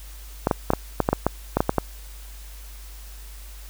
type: clicks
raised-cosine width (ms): 1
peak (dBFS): -4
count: 12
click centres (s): 0.471 / 0.512 / 0.704 / 0.735 / 1.003 / 1.089 / 1.13 / 1.266 / 1.57 / 1.605 / 1.694 / 1.783
effects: added 50 Hz sine -38 dBFS peak until 3.69 s + white hiss -47 dBFS RMS until 3.69 s